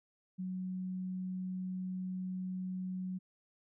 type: tone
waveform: sine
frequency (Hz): 185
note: F#3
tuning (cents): 0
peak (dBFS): -36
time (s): 0.38-3.19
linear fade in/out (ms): 20
effects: none